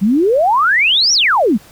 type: exponential two-way sweep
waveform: sine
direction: up then down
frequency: 183 to 5920 to 183 Hz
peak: -9 dBFS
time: 0.01-1.58 s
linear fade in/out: 20 ms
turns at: 1.13 s
effects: pink hiss -43 dBFS RMS until 1.71 s